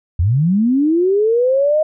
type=linear sweep; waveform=sine; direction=up; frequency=76.2 to 630 Hz; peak=-11 dBFS; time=0.19-1.83 s; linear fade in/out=5 ms; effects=none